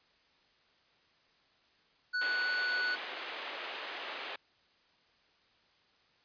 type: tone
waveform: square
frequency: 1480 Hz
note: F#6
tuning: in tune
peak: -31 dBFS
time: 2.13-2.96 s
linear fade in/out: 20 ms
type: band-pass noise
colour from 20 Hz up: white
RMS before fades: -42 dBFS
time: 2.21-4.36 s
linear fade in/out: 5 ms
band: 350 to 3400 Hz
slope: 24 dB/octave
effects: white hiss -68 dBFS RMS until 6.24 s + resampled to 11025 Hz